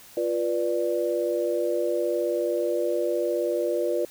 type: chord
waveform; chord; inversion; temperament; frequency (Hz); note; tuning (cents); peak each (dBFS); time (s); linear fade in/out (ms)
sine; B diminished; second; equal with one note detuned; 349.2 / 488.2 / 587.3; F4 / B4 / D5; 0 / -20 / 0; -27; 0.17-4.05; 2
effects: white hiss -49 dBFS RMS until 4.1 s